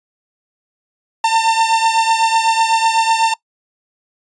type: beating tone pair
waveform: 45% pulse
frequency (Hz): 900 / 908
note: A5 / A#5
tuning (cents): +39 / -46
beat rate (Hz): 8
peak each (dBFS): -13 / -17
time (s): 1.24-3.34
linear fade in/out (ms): 5
effects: noise-tail reverb RT60 0.1 s tail -22 dB re dry + resampled to 22050 Hz